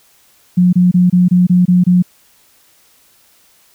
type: tone bursts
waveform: sine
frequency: 179.4 Hz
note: F3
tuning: 47 cents sharp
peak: -6 dBFS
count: 8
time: 0.57-2.025 s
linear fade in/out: 10 ms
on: 160 ms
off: 25 ms
effects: white hiss -51 dBFS RMS until 3.74 s